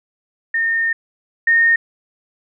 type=tone pair in turn; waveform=sine; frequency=1826 / 1839.8 Hz; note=A#6 / A#6; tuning=-36 / -23 cents; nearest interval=unison; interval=13 cents; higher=second; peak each=-15 / -10 dBFS; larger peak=second; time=0.54-0.93 / 1.47-1.76 s; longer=first; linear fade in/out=5 ms; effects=none